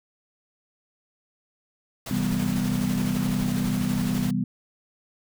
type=noise with tremolo; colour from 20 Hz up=pink; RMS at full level=-34 dBFS; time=2.06-4.31 s; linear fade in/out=5 ms; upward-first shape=square; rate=12 Hz; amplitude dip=25%
type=chord; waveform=sine; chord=C major seventh; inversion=none; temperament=equal; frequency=130.81 / 164.81 / 196 / 246.9 Hz; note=C3 / E3 / G3 / B3; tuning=0 / 0 / 0 / 0 cents; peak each=-31 / -30 / -26 / -27 dBFS; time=2.11-4.44 s; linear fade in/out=2 ms
effects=none